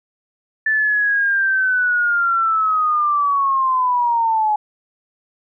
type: linear sweep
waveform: sine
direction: down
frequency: 1760 to 838 Hz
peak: -14 dBFS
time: 0.66-4.56 s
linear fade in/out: 5 ms
effects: none